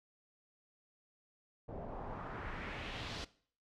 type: noise with low-pass filter sweep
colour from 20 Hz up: pink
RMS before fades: -44 dBFS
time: 1.68-3.25 s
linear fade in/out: 10 ms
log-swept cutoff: 570 to 4800 Hz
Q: 1.8
effects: noise-tail reverb RT60 0.5 s tail -19 dB re dry